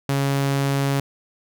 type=tone; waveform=sawtooth; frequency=138.59 Hz; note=C#3; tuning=in tune; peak=-15 dBFS; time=0.09-1 s; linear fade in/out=2 ms; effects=none